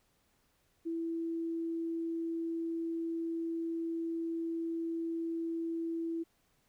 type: tone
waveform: sine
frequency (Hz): 331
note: E4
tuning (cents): +7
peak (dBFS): -33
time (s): 0.85-6.24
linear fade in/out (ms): 20
effects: pink hiss -73 dBFS RMS until 6.68 s